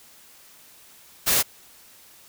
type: noise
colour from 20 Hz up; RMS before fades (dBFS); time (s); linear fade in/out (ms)
white; -20; 1.26-1.43; 20
effects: white hiss -51 dBFS RMS until 2.28 s